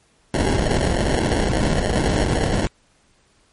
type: noise with sample-and-hold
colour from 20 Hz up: pink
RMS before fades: -19 dBFS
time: 0.34-2.67 s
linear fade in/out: 0 ms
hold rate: 1225 Hz
effects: pink hiss -59 dBFS RMS until 3.52 s + MP3 48 kbps